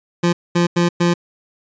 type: tone bursts at uneven times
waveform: 25% pulse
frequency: 173.2 Hz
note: F3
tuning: 14 cents flat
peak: -9 dBFS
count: 4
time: 0.23-0.33 / 0.55-0.67 / 0.76-0.89 / 1-1.14 s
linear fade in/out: 10 ms
effects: resampled to 16000 Hz